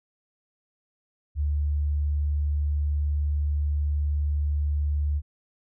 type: tone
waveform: sine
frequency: 73.42 Hz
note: D2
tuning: in tune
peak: -22 dBFS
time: 1.35-5.22 s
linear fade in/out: 50 ms
effects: none

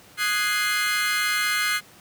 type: chord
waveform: 30% pulse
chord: Ab dominant seventh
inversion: second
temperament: equal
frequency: 1244.5 / 1480 / 1661.2 / 2093 Hz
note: Eb6 / Gb6 / Ab6 / C7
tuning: 0 / 0 / 0 / 0 cents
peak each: -26 / -25 / -26 / -22 dBFS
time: 0.17-1.81 s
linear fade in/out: 50 ms
effects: pink hiss -50 dBFS RMS until 2 s + high-pass 100 Hz 12 dB/octave

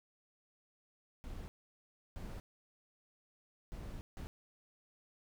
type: noise bursts at uneven times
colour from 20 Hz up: brown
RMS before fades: -45 dBFS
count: 4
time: 1.24-1.48 / 2.16-2.4 / 3.72-4.01 / 4.17-4.27 s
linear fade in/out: 0 ms
effects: none

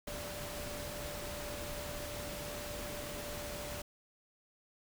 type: tone in noise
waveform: sine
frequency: 587.3 Hz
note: D5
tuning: in tune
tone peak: -45 dBFS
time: 0.07-3.82 s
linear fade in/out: 5 ms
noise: pink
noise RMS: -43 dBFS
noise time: 0.07-3.82 s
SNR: -5 dB
effects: none

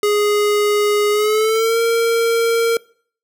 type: tone with pitch glide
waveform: square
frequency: 415.3 to 460.8 Hz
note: G#4 to A#4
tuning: 0 to -20 cents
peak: -14 dBFS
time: 0.03-2.77 s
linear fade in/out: 2 ms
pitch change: +180 cents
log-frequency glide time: 1.11-1.79 s
effects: noise-tail reverb RT60 0.5 s tail -23 dB re dry

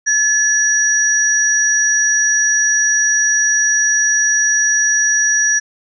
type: tone pair together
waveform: sine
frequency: 1720 / 5780 Hz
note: A6 / F#8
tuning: -40 / -41 cents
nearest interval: octave + major sixth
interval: 2099 cents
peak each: -14 dBFS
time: 0.06-5.6 s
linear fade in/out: 20 ms
effects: none

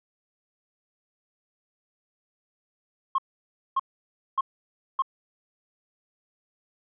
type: tone bursts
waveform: sine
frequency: 1074 Hz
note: C6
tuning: 45 cents sharp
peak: -19 dBFS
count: 4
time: 3.15-5.022 s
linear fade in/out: 5 ms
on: 33 ms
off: 580 ms
effects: tanh soft clip ceiling -17 dBFS

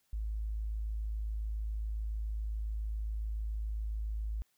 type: tone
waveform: sine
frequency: 53.6 Hz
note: A1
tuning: 45 cents flat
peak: -33 dBFS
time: 0.13-4.42 s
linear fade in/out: 0 ms
effects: white hiss -75 dBFS RMS until 4.57 s

